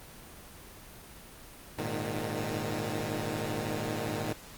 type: chord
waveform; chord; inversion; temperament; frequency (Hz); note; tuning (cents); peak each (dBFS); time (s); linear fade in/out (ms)
10% pulse; Ab suspended second; none; equal with one note detuned; 103.83 / 116.54 / 153.16; Ab2 / Bb2 / Eb3; 0 / 0 / -27; -28; 1.78-4.33; 5
effects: pink hiss -49 dBFS RMS until 4.57 s + Opus 24 kbps